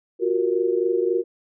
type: tone cluster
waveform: sine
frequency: 353.7 / 377.4 / 467.9 Hz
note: F4 / F#4 / A#4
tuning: +22 / +34 / +6 cents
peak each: -23 dBFS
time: 0.19-1.24 s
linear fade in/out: 50 ms
effects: none